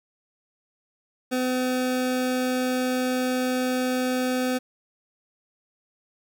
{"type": "tone", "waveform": "25% pulse", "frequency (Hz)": 254, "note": "B3", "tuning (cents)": 49, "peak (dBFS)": -19, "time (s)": [1.31, 4.59], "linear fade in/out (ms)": 20, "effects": []}